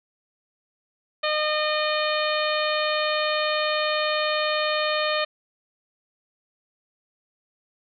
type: harmonic tone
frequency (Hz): 610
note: D#5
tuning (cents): -34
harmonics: 1 / 2 / 3 / 4 / 5 / 6 / 7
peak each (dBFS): -25 / -28 / -30 / -31 / -32 / -33 / -33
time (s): 1.23-5.25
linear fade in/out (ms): 10
effects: none